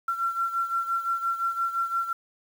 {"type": "beating tone pair", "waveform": "sine", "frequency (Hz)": [1359, 1364.8], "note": ["F6", "F6"], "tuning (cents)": [-48, -40], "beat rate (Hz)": 5.8, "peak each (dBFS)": [-26, -31], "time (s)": [0.08, 2.13], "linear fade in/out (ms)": 5, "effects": ["8-bit"]}